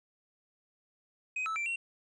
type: tone with pitch steps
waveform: triangle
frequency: 2516 / 1310 / 2349 / 2732 Hz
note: D#7 / E6 / D7 / F7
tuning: +19 / -11 / 0 / -39 cents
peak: -30 dBFS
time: 1.36-1.76 s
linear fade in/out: 5 ms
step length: 100 ms
effects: resampled to 22050 Hz + 12-bit

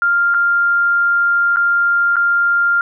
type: tone with dropouts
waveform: sine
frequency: 1396.9 Hz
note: F6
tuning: in tune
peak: -11 dBFS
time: 0.02-2.81 s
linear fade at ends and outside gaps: 1 ms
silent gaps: 0.341-0.345 / 1.561-1.569 / 2.158-2.166 s
effects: none

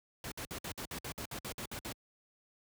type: noise bursts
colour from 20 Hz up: pink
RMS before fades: -41 dBFS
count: 13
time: 0.24-1.925 s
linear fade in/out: 2 ms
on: 77 ms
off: 57 ms
effects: high-pass 60 Hz 12 dB/octave

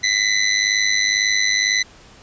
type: tone with amplitude modulation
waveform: 20% pulse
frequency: 2006 Hz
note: B6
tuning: 26 cents sharp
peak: -7 dBFS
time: 0.03-1.83 s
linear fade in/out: 10 ms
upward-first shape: sine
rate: 102 Hz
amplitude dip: 75%
effects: pink hiss -46 dBFS RMS until 2.22 s + resampled to 16000 Hz

